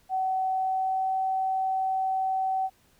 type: tone with pitch glide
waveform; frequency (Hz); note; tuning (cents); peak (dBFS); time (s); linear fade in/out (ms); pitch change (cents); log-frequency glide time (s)
sine; 756 to 761.3; F#5 to F#5; +37 to +49; -24; 0.09-2.7; 50; +12; 0.47-1.16
effects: pink hiss -63 dBFS RMS until 2.99 s